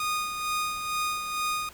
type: tone with tremolo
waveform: sawtooth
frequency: 1233 Hz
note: D#6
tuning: 16 cents flat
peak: -22 dBFS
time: 0-1.69 s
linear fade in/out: 2 ms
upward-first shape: sine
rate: 2.2 Hz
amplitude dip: 50%
effects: pink hiss -50 dBFS RMS until 1.73 s